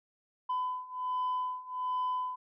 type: beating tone pair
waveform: sine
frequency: 1006 / 1007.3 Hz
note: B5 / B5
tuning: +32 / +34 cents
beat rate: 1.3 Hz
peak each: -34 / -32 dBFS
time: 0.49-2.36 s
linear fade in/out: 10 ms
effects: tanh soft clip ceiling -27 dBFS